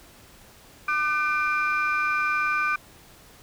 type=tone cluster; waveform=sine; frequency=1198 / 1517 / 2383 Hz; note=D6 / F#6 / D7; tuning=+34 / +43 / +25 cents; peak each=-24 / -25 / -26 dBFS; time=0.88-2.76 s; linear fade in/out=5 ms; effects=tanh soft clip ceiling -16 dBFS + pink hiss -51 dBFS RMS until 3.42 s